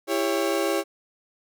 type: chord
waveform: 35% pulse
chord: C# diminished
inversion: first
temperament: just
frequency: 332.6 / 399.1 / 554.4 Hz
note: E4 / G4 / C#5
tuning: +16 / +31 / 0 cents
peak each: -25 dBFS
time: 0.07-0.84 s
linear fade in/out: 50 ms
effects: none